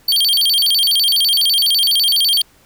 square tone with vibrato, 3804 Hz, A#7, 34 cents sharp, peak -12 dBFS, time 0.08-2.42 s, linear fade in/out 5 ms, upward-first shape square, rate 12 Hz, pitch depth 300 cents each way, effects pink hiss -51 dBFS RMS until 2.65 s

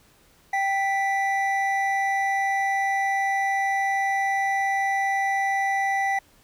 triangle tone pair together, 783.4 / 1974 Hz, G5 / B6, -1 / -1 cents, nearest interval octave + major third, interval 1600 cents, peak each -21 / -24 dBFS, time 0.53-6.19 s, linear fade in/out 5 ms, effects pink hiss -58 dBFS RMS until 6.43 s

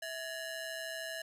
sawtooth ring-modulated tone, 1171 Hz, D6, 5 cents flat, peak -32 dBFS, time 0.02-1.22 s, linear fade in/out 5 ms, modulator 519 Hz, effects resampled to 32000 Hz + 11-bit

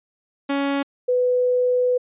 sawtooth / sine tone pair in turn, 279.3 / 497.7 Hz, C#4 / B4, +13 / +13 cents, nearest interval minor seventh, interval 1000 cents, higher second, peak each -16 dBFS, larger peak neither, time 0.49-0.83 / 1.08-1.98 s, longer second, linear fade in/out 10 ms, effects resampled to 8000 Hz

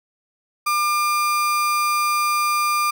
35% pulse tone, 1200 Hz, D6, 37 cents sharp, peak -16 dBFS, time 0.66-2.91 s, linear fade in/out 10 ms, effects none

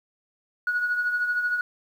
sine tone with tremolo, 1459 Hz, F#6, 25 cents flat, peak -19 dBFS, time 0.67-1.61 s, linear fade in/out 2 ms, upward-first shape triangle, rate 13 Hz, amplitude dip 60%, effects tanh soft clip ceiling -17 dBFS + 9-bit

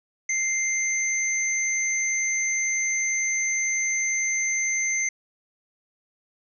sine tone pair together, 2093 / 6189 Hz, C7 / G8, 0 / -23 cents, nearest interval octave + perfect fifth, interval 1877 cents, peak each -25 dBFS, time 0.29-5.09 s, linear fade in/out 5 ms, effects none

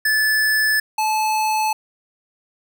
square tone pair in turn, 1736 / 866 Hz, A6 / A5, -24 / -28 cents, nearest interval octave, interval 1204 cents, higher first, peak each -16 / -18 dBFS, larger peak first, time 0.05-0.8 / 0.98-1.73 s, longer neither, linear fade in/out 5 ms, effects none

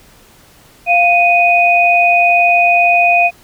sine tone pair together, 698 / 2487 Hz, F5 / D#7, -1 / -1 cents, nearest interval octave + minor seventh, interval 2200 cents, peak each -10 dBFS, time 0.86-3.31 s, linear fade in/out 50 ms, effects pink hiss -45 dBFS RMS until 3.43 s

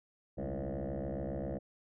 sine tone with frequency modulation, 196 Hz, G3, in tune, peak -33 dBFS, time 0.37-1.59 s, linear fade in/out 20 ms, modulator 67.5 Hz, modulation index 6.6, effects tanh soft clip ceiling -33 dBFS

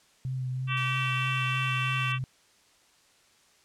sine tone with vibrato, 128.9 Hz, C3, 26 cents flat, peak -29 dBFS, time 0.25-2.24 s, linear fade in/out 0 ms, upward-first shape triangle, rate 3.1 Hz, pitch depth 23 cents each way
harmonic tone, 385 Hz, G4, 31 cents flat, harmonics 3 / 4 / 5 / 6 / 7 / 8 / 9, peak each -33 / -38 / -39 / -39 / -31 / -40 / -42 dBFS, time 0.67-2.19 s, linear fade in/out 50 ms
white noise, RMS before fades -47 dBFS, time 0.77-2.12 s, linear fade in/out 0 ms
effects white hiss -62 dBFS RMS until 3.64 s + low-pass 8000 Hz 12 dB/octave

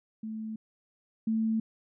sine tone pair in turn, 219.2 / 222 Hz, A3 / A3, -6 / +16 cents, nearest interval unison, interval 22 cents, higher second, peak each -34 / -25 dBFS, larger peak second, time 0.23-0.56 / 1.27-1.6 s, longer neither, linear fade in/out 5 ms, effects none

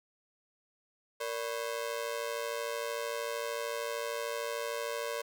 sawtooth ring-modulated tone, 523 Hz, C5, 1 cent flat, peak -27 dBFS, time 1.2-5.22 s, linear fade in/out 10 ms, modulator 56.6 Hz, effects none

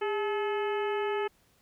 harmonic tone with a mistuned harmonic, 430 Hz, A4, 40 cents flat, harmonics 1 / 2 / 3 / 4 / 5 / 6 / 7, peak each -29 / -35 / -39 / -41 / -43 / -45 / -46 dBFS, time 0.01-1.28 s, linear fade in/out 10 ms, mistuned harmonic 1, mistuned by -86 cents, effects pink hiss -66 dBFS RMS until 1.61 s

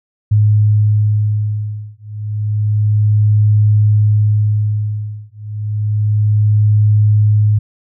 sine beating tone pair, 105.4 / 105.7 Hz, G#2 / G#2, +26 / +31 cents, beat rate 0.3 Hz, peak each -13 dBFS, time 0.31-7.59 s, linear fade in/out 10 ms, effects none

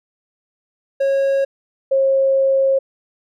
triangle / sine tone pair in turn, 547 / 539.2 Hz, C#5 / C#5, -23 / -48 cents, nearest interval unison, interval 25 cents, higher first, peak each -12 dBFS, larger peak neither, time 1-1.45 / 1.91-2.79 s, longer second, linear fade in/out 10 ms, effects none

